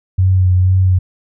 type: tone with vibrato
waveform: sine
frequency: 92.5 Hz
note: F#2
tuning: in tune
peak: -8 dBFS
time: 0.18-0.99 s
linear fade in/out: 10 ms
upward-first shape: sine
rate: 2.1 Hz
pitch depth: 26 cents each way
effects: none